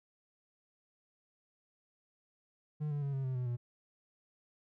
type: tone with pitch steps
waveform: triangle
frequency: 150.7 / 145.23 / 139.96 / 134.88 / 129.99 / 125.27 / 120.72 Hz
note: D3 / D3 / C#3 / C#3 / C3 / B2 / B2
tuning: +45 / -19 / +17 / -47 / -11 / +25 / -39 cents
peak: -31 dBFS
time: 2.8-3.57 s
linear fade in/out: 20 ms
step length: 110 ms
effects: none